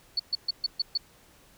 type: tone bursts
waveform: sine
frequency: 4446 Hz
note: C#8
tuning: 4 cents sharp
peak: -23 dBFS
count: 6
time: 0.17-0.976 s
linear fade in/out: 5 ms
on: 26 ms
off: 130 ms
effects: pink hiss -58 dBFS RMS until 1.57 s